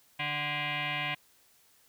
sine tone with frequency modulation, 148.5 Hz, D3, 20 cents sharp, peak -30 dBFS, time 0.19-1.15 s, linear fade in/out 10 ms, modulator 444 Hz, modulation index 6.6, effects white hiss -64 dBFS RMS until 1.88 s

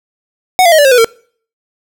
square tone with pitch steps, 740 / 682.5 / 629.5 / 580.6 / 535.5 / 493.9 / 455.5 Hz, F#5 / F5 / D#5 / D5 / C5 / B4 / A#4, 0 / -40 / +20 / -20 / +40 / 0 / -40 cents, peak -5 dBFS, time 0.59-1.045 s, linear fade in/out 0 ms, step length 65 ms, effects noise-tail reverb RT60 0.5 s tail -25 dB re dry

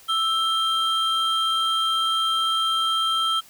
triangle tone pair together, 1318.5 / 3179 Hz, E6 / G7, 0 / +24 cents, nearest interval octave + minor third, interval 1524 cents, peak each -21 dBFS, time 0.08-3.41 s, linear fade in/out 20 ms, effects white hiss -50 dBFS RMS until 3.49 s

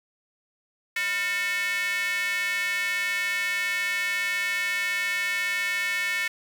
square tone with high-pass filter, 200.4 Hz, G3, 38 cents sharp, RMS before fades -27 dBFS, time 0.96-6.28 s, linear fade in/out 5 ms, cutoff 2000 Hz, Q 7.9, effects 9-bit

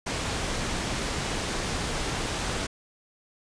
pink low-pass noise, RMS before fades -30 dBFS, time 0.06-2.67 s, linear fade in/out 10 ms, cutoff 8800 Hz, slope 12 dB/octave, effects resampled to 22050 Hz

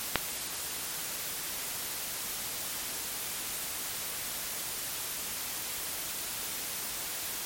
click, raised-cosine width 0.3 ms, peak -6 dBFS, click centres 0.157 s, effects white hiss -36 dBFS RMS until 7.45 s + MP3 64 kbps

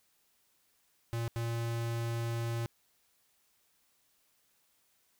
square tone bursts at uneven times, 116.3 Hz, A#2, 4 cents flat, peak -33 dBFS, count 2, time 1.13-1.28 / 1.36-2.66 s, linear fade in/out 0 ms, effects white hiss -72 dBFS RMS until 5.19 s

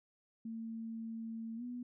sine tone with pitch glide, 225.9 to 244.9 Hz, A3 to B3, +46 to -14 cents, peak -40 dBFS, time 0.45-1.83 s, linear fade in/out 5 ms, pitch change +140 cents, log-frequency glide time 1.56-1.63 s, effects none

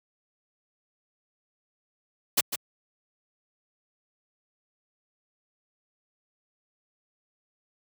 white noise with echo, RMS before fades -21 dBFS, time 2.37-2.41 s, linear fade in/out 10 ms, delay 150 ms, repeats 1, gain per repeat -9 dB, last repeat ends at 2.56 s, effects high-pass 100 Hz 12 dB/octave

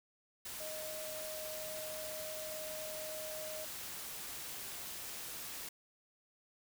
sine tone in noise, 622.3 Hz, D#5, in tune, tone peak -44 dBFS, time 0.6-3.65 s, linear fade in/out 5 ms, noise white, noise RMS -45 dBFS, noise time 0.45-5.69 s, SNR -2 dB, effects none

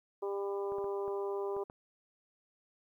harmonic tone, 199.3 Hz, G3, 29 cents sharp, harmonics 2 / 3 / 4 / 5 / 6, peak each -34 / -45 / -46 / -45 / -52 dBFS, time 0.22-1.64 s, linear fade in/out 10 ms
clicks, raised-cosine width 1 ms, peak -34 dBFS, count 6, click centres 0.721 / 0.784 / 0.843 / 1.08 / 1.566 / 1.699 s
effects 12-bit

